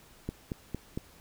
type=click train; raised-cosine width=3 ms; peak=-20 dBFS; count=4; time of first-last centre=0.29-0.975 s; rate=4.38 Hz; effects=pink hiss -57 dBFS RMS until 1.2 s